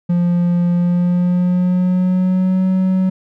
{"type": "tone with pitch glide", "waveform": "triangle", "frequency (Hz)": [174.61, 187.14], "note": ["F3", "F#3"], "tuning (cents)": [0, 20], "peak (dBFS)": -10, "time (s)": [0.09, 3.1], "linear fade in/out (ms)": 10, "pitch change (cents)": 120, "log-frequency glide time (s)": [0.73, 2.65], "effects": []}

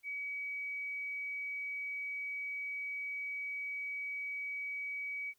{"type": "tone", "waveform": "sine", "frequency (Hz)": 2270, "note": "C#7", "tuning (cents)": 41, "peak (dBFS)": -37, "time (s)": [0.03, 5.34], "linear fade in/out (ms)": 50, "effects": ["white hiss -75 dBFS RMS until 5.38 s"]}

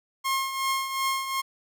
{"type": "tone with tremolo", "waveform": "sawtooth", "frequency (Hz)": 1073, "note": "C6", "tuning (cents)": 43, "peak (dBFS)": -19, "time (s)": [0.24, 1.42], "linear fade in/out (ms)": 20, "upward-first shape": "triangle", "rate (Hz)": 2.7, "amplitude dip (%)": 65, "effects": []}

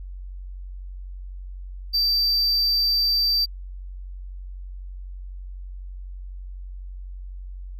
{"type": "tone", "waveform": "triangle", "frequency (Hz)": 4664, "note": "D8", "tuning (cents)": -13, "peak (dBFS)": -17, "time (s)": [1.93, 3.46], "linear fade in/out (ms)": 20, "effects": ["added 46 Hz sine -33 dBFS peak until 7.79 s"]}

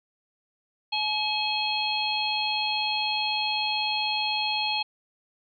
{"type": "harmonic tone with a mistuned harmonic", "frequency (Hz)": 852, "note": "G#5", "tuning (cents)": 44, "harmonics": [1, 3, 4, 5], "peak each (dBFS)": [-30, -30, -30, -30], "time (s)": [0.92, 4.83], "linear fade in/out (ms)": 10, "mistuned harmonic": 4, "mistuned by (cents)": -70, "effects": []}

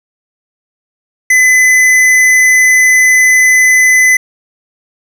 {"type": "tone with hard clipping", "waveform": "triangle", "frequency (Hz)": 2017, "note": "B6", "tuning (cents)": 36, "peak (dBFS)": -6, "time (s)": [1.3, 4.17], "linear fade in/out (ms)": 5, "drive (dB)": 15, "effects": []}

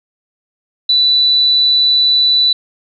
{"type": "tone", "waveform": "sine", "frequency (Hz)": 3972, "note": "B7", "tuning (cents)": 9, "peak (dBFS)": -8, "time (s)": [0.89, 2.53], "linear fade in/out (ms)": 5, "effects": []}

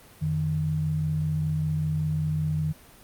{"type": "tone pair together", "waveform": "sine", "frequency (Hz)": [89.2, 154.37], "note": ["F2", "D#3"], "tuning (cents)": [37, -13], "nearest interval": "major sixth", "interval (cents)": 950, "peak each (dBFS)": [-31, -24], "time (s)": [0.21, 2.73], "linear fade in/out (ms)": 20, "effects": ["pink hiss -51 dBFS RMS until 3.03 s", "Opus 32 kbps"]}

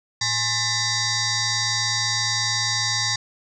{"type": "tone with frequency modulation", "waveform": "sine", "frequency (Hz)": 111.4, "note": "A2", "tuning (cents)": 22, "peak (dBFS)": -20, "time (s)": [0.21, 3.16], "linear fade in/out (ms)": 5, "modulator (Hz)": 948, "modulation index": 6.4, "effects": []}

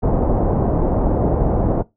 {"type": "low-pass noise", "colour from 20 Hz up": "pink", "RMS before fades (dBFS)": -17, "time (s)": [0.02, 1.83], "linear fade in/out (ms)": 20, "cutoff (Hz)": 790, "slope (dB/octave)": 24, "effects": ["noise-tail reverb RT60 0.2 s tail -21 dB re dry"]}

